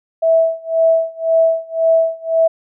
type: tone with tremolo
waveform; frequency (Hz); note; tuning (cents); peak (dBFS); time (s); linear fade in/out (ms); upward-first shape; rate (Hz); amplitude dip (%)
sine; 654; E5; -14; -8; 0.22-2.48; 10; sine; 1.9; 95
effects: none